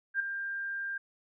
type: tone with ADSR envelope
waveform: sine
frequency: 1594 Hz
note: G6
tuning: 28 cents sharp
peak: -24 dBFS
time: 0.14-0.98 s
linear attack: 60 ms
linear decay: 3 ms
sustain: -9 dB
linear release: 7 ms
effects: none